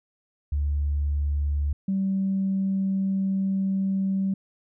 sine tone pair in turn, 72.5 / 193.04 Hz, D2 / G3, -22 / -26 cents, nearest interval octave + perfect fourth, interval 1696 cents, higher second, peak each -21 dBFS, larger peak neither, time 0.52-1.73 / 1.88-4.34 s, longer second, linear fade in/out 5 ms, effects tanh soft clip ceiling -17 dBFS

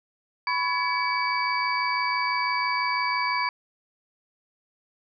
sine tone cluster, 994 / 1100 / 1687 / 2282 / 4634 Hz, B5 / C#6 / G#6 / C#7 / D8, +11 / -14 / +27 / +50 / -24 cents, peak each -26 / -32 / -34 / -28 / -33 dBFS, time 0.47-3.49 s, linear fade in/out 2 ms, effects none

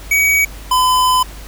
square tone pair in turn, 2263 / 1012.1 Hz, C#7 / B5, +35 / +42 cents, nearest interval octave + major second, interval 1393 cents, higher first, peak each -11 dBFS, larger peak neither, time 0.11-0.45 / 0.71-1.23 s, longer second, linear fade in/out 5 ms, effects added 50 Hz sine -31 dBFS peak until 1.47 s + pink hiss -37 dBFS RMS until 1.47 s

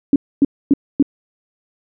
sine tone bursts, 280 Hz, C#4, 18 cents sharp, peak -7 dBFS, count 4, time 0.13-1.026 s, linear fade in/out 2 ms, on 29 ms, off 260 ms, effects none

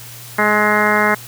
harmonic tone with a mistuned harmonic, 210.3 Hz, G#3, 22 cents sharp, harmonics 1 / 2 / 3 / 4 / 5 / 6 / 7 / 8 / 9 / 10, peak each -21 / -21 / -21 / -21 / -21 / -21 / -21 / -21 / -21 / -21 dBFS, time 0.38-1.15 s, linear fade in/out 10 ms, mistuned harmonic 6, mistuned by +17 cents, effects added 119 Hz sine -38 dBFS peak until 1.27 s + white hiss -36 dBFS RMS until 1.27 s

